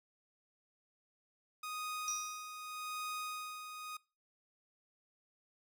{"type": "tone with tremolo", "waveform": "sawtooth", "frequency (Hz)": 1244.5, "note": "D#6", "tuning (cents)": 0, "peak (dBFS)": -35, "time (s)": [1.63, 3.97], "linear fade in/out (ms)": 5, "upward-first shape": "sine", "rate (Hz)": 0.85, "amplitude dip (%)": 55}
{"type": "tone with exponential decay", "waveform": "triangle", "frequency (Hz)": 5800, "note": "F#8", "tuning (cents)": -35, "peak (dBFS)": -32, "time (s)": [2.08, 2.73], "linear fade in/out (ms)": 0, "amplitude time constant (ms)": 140}
{"effects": ["noise-tail reverb RT60 0.3 s tail -23 dB re dry"]}